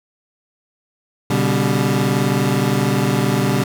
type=chord; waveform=25% pulse; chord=G major; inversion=first; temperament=equal with one note detuned; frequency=123.47 / 143.06 / 196 Hz; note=B2 / D3 / G3; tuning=0 / -45 / 0 cents; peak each=-16 dBFS; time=1.3-3.64 s; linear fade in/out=5 ms; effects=none